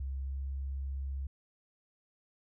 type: tone with pitch glide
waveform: sine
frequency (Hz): 67.2 to 67.9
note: C2 to C#2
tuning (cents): +47 to -35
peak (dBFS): -34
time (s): 0-1.27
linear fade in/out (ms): 5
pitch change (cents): +18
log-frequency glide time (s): 0.24-0.36
effects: none